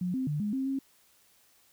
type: tone with pitch steps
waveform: sine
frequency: 179.8 / 260.5 / 148.6 / 208 / 265.8 / 270 Hz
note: F#3 / C4 / D3 / G#3 / C4 / C#4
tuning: -49 / -7 / +21 / +3 / +27 / -45 cents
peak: -28 dBFS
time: 0.01-0.79 s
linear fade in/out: 5 ms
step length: 130 ms
effects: white hiss -64 dBFS RMS until 1.72 s